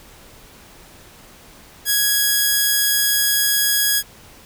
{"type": "tone", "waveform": "5% pulse", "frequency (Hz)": 1661.2, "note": "G#6", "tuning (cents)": 0, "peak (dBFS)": -4, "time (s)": [1.85, 4.03], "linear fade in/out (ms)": 50, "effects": ["pink hiss -45 dBFS RMS until 4.45 s"]}